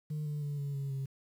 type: tone with pitch steps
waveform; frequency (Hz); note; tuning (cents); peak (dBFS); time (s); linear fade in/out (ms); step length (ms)
sine; 151.6 / 148.22 / 144.92 / 141.69 / 138.54 / 135.45; D#3 / D3 / D3 / C#3 / C#3 / C#3; -45 / +16 / -23 / +38 / -1 / -40; -31; 0.1-1.06; 10; 160
effects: tanh soft clip ceiling -32 dBFS + 10-bit